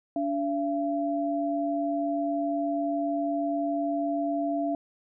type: tone pair together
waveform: sine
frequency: 288.5 / 678 Hz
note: D4 / E5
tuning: -31 / +49 cents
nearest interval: octave + minor third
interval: 1480 cents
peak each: -28 dBFS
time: 0.16-4.75 s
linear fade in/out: 2 ms
effects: none